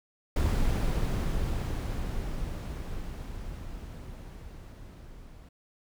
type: noise with level ramp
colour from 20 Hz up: brown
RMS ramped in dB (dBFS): -25 to -48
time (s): 0.36-5.49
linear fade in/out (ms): 5
effects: none